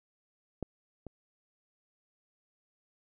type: clicks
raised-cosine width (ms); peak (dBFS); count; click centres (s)
2; -21 / -29; 2; 0.627 / 1.067
effects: none